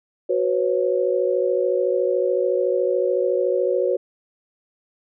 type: chord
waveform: sine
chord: F# suspended fourth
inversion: none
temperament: equal with one note detuned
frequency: 370 / 493.9 / 547.7 Hz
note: F#4 / B4 / C#5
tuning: 0 / 0 / -21 cents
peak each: -22 dBFS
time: 0.29-3.97 s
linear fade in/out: 10 ms
effects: none